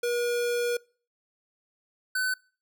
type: tone pair in turn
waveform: square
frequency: 480.2 / 1511.8 Hz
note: B4 / F#6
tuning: -49 / +37 cents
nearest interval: octave + minor sixth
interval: 1986 cents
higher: second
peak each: -26 dBFS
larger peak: neither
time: 0.03-0.77 / 2.15-2.34 s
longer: first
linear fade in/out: 5 ms
effects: noise-tail reverb RT60 0.4 s tail -24 dB re dry